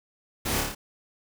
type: noise with echo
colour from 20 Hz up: pink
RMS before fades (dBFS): -29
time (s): 0.45-0.61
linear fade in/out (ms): 10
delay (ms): 28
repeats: 5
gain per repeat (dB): -2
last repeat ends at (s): 0.75
effects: none